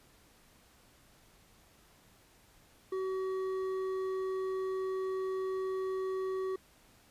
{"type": "tone with hard clipping", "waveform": "triangle", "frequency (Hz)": 378.3, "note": "F#4", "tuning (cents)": 38, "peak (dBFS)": -34, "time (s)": [2.92, 6.56], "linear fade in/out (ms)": 5, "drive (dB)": 11, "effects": ["pink hiss -63 dBFS RMS until 7.1 s", "resampled to 32000 Hz"]}